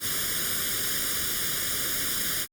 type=noise with comb filter; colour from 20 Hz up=white; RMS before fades=-28 dBFS; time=0-2.47 s; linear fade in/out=50 ms; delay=0.58 ms; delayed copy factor=+0.9; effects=Opus 48 kbps